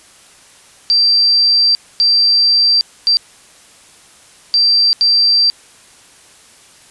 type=tone bursts at uneven times; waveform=sine; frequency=4699 Hz; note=D8; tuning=in tune; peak=-8 dBFS; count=5; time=0.9-1.75 / 2-2.81 / 3.07-3.17 / 4.54-4.93 / 5.01-5.5 s; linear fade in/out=0 ms; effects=white hiss -44 dBFS RMS until 6.9 s + resampled to 24000 Hz